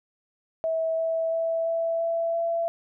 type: tone with pitch steps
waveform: sine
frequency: 649 / 653.5 / 658.1 / 662.6 / 667.2 / 671.9 Hz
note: E5 / E5 / E5 / E5 / E5 / E5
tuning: -27 / -15 / -3 / +9 / +21 / +33 cents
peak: -23 dBFS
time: 0.64-2.68 s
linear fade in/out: 0 ms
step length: 340 ms
effects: none